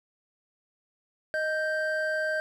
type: tone pair together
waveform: triangle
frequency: 622.3 / 1568.1 Hz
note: D#5 / G6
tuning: 0 / 0 cents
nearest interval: octave + major third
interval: 1600 cents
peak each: -27 dBFS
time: 1.34-2.4 s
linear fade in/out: 0 ms
effects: none